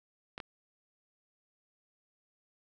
clicks, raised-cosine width 0.3 ms, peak -24 dBFS, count 2, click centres 0.379 / 0.402 s, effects none

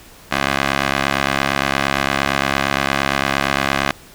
15% pulse tone with band-pass filter, 68.7 Hz, C#2, 15 cents flat, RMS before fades -19 dBFS, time 0.31-3.92 s, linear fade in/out 10 ms, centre 1900 Hz, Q 0.76, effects pink hiss -43 dBFS RMS until 4.14 s

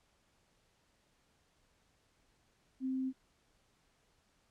sine tone, 261.6 Hz, C4, in tune, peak -33 dBFS, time 2.8-3.13 s, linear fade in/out 50 ms, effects pink hiss -73 dBFS RMS until 4.5 s + low-pass 9000 Hz 12 dB/octave

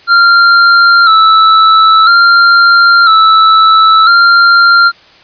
square tone with vibrato, 1349 Hz, E6, 40 cents sharp, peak -3 dBFS, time 0.07-4.92 s, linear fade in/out 50 ms, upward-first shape square, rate 0.5 Hz, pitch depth 48 cents each way, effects white hiss -40 dBFS RMS until 5.23 s + resampled to 11025 Hz

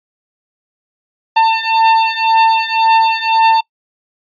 45% pulse beating tone pair, 896 / 897.9 Hz, A5 / A5, +31 / +35 cents, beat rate 1.9 Hz, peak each -12 dBFS, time 1.36-3.61 s, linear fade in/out 10 ms, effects noise-tail reverb RT60 0.1 s tail -24 dB re dry + resampled to 11025 Hz

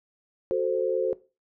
sine chord, F# diminished, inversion none, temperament equal, 370 / 440 / 523.3 Hz, F#4 / A4 / C5, 0 / 0 / 0 cents, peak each -27 dBFS, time 0.51-1.13 s, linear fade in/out 0 ms, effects noise-tail reverb RT60 0.3 s tail -18 dB re dry

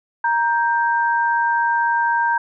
sine tone pair together, 935.9 / 1574 Hz, A#5 / G6, +7 / +7 cents, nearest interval major sixth, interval 900 cents, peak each -17 / -20 dBFS, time 0.24-2.38 s, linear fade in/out 5 ms, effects none

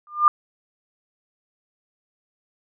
sine tone with exponential growth, 1200 Hz, D6, 37 cents sharp, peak -7 dBFS, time 0.07-0.28 s, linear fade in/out 1 ms, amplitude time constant 44 ms, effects none

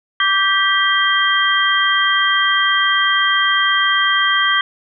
sine tone cluster, 1164 / 1570 / 1955 / 3194 Hz, D6 / G6 / B6 / G7, -16 / +2 / -18 / +32 cents, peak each -18 dBFS, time 0.2-4.61 s, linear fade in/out 2 ms, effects none

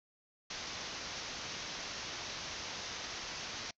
white low-pass noise, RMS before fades -43 dBFS, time 0.5-3.71 s, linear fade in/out 5 ms, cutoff 6400 Hz, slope 96 dB/octave, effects noise-tail reverb RT60 0.1 s tail -25 dB re dry

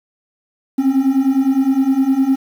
triangle beating tone pair, 261.4 / 271.2 Hz, C4 / C#4, -1 / -38 cents, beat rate 9.8 Hz, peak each -14 / -11 dBFS, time 0.78-2.36 s, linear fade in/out 10 ms, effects tanh soft clip ceiling -4 dBFS + 7-bit

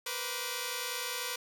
5% pulse tone cluster, 479.8 / 510 / 1162 Hz, A#4 / C5 / D6, +50 / -44 / -19 cents, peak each -27 dBFS, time 0.06-1.36 s, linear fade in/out 5 ms, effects none

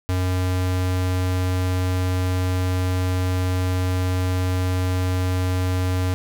square tone, 91.7 Hz, F#2, 15 cents flat, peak -20 dBFS, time 0.09-6.14 s, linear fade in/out 0 ms, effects none

